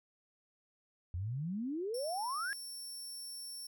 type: exponential sweep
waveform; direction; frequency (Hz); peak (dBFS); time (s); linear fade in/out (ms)
sine; up; 82.41 to 1700; -35; 1.14-2.53; 0
type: tone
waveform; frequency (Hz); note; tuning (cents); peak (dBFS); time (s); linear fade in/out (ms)
20% pulse; 5440; F8; -46; -38; 1.94-3.67; 5
effects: none